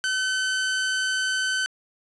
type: tone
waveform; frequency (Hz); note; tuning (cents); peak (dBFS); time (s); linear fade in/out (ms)
sawtooth; 1524; G6; -49; -19; 0.04-1.66; 0
effects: resampled to 22050 Hz + 8-bit